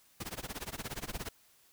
pink noise with tremolo, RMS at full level -38 dBFS, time 0.2-1.29 s, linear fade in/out 5 ms, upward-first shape sine, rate 17 Hz, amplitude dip 95%, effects white hiss -65 dBFS RMS until 1.72 s

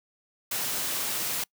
white high-pass noise, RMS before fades -30 dBFS, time 0.51-1.44 s, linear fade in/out 5 ms, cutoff 100 Hz, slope 12 dB/octave, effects noise-tail reverb RT60 0.1 s tail -26 dB re dry

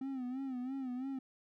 triangle tone with vibrato, 259.3 Hz, C4, 15 cents flat, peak -35 dBFS, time 0.01-1.19 s, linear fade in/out 5 ms, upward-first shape sine, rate 3 Hz, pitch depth 89 cents each way, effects none

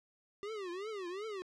square tone with vibrato, 392 Hz, G4, in tune, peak -40 dBFS, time 0.43-1.42 s, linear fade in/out 0 ms, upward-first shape triangle, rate 2.7 Hz, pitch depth 250 cents each way, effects low-pass 5000 Hz 12 dB/octave

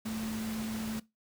sine tone in noise, 220 Hz, A3, in tune, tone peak -34 dBFS, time 0.05-1 s, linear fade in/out 10 ms, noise pink, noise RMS -42 dBFS, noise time 0.05-1 s, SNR +5 dB, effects noise-tail reverb RT60 0.2 s tail -19 dB re dry + high-pass 60 Hz 12 dB/octave

